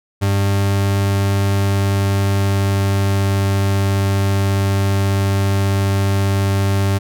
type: tone with pitch glide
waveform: 40% pulse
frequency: 99.1 to 98.36 Hz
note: G2 to G2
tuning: +19 to +6 cents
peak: -13 dBFS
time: 0.21-6.99 s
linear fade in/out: 20 ms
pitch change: -13 cents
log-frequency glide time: 0.96-3.43 s
effects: none